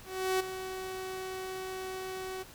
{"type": "tone with ADSR envelope", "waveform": "sawtooth", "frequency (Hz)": 375.7, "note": "F#4", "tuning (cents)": 26, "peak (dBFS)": -22, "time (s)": [0.04, 2.44], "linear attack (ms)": 360, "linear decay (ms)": 10, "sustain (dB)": -11, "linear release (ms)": 23, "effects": ["pink hiss -52 dBFS RMS until 2.54 s"]}